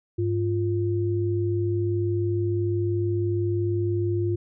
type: tone pair together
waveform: sine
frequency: 102.36 / 348.4 Hz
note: G#2 / F4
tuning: -25 / -4 cents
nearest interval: octave + major sixth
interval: 2121 cents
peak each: -24 / -25 dBFS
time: 0.18-4.36 s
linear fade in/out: 10 ms
effects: none